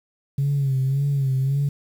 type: tone with vibrato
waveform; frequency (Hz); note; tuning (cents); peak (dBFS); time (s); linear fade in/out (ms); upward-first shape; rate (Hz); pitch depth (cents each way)
sine; 136.9; C#3; -21; -17; 0.38-1.69; 5; sine; 1.8; 68
effects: tanh soft clip ceiling -15 dBFS + 8-bit